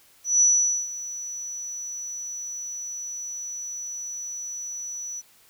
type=tone with ADSR envelope; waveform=sine; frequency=5920 Hz; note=F#8; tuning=in tune; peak=-14 dBFS; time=0.24-5.22 s; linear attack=170 ms; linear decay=460 ms; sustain=-17 dB; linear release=32 ms; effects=white hiss -57 dBFS RMS until 5.49 s